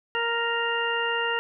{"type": "harmonic tone", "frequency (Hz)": 466.2, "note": "A#4", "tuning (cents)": 0, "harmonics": [1, 2, 3, 4, 6], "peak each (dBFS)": [-30, -30, -30, -30, -30], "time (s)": [0.15, 1.39], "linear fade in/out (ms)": 0, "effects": []}